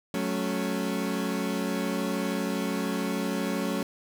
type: chord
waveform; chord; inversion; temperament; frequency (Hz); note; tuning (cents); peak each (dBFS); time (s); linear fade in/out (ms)
30% pulse; F# minor; none; equal with one note detuned; 185 / 218 / 277.2; F#3 / A3 / C#4; 0 / -16 / 0; -29; 0.14-3.83; 2
effects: none